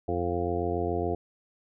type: harmonic tone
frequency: 87.2 Hz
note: F2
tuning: 2 cents flat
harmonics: 1 / 2 / 3 / 4 / 5 / 6 / 8 / 9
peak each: -33 / -39 / -37 / -32 / -32 / -37 / -33 / -43 dBFS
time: 0.08-1.15 s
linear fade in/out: 5 ms
effects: none